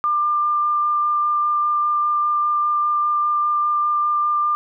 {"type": "tone with vibrato", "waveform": "sine", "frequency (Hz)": 1195, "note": "D6", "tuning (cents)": 30, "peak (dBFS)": -16, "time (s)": [0.04, 4.55], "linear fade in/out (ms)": 0, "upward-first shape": "sine", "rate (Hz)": 5, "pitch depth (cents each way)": 8, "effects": []}